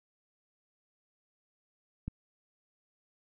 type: click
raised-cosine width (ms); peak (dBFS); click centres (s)
5; -23; 2.08
effects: none